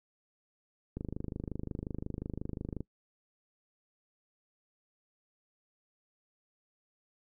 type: click train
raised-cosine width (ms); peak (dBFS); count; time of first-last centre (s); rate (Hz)
3; -24; 48; 0.97-2.806; 25.6
effects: noise-tail reverb RT60 0.1 s tail -23 dB re dry

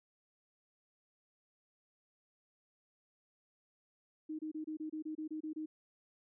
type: tone bursts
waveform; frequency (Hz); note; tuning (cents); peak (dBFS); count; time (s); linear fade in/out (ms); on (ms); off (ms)
sine; 311.1; D#4; 0; -38; 11; 4.29-5.66; 10; 100; 27
effects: none

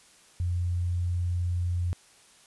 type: tone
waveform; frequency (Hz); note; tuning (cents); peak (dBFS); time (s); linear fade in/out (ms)
sine; 88.1; F2; +16; -25; 0.4-1.93; 0
effects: white hiss -57 dBFS RMS until 2.46 s + resampled to 24000 Hz

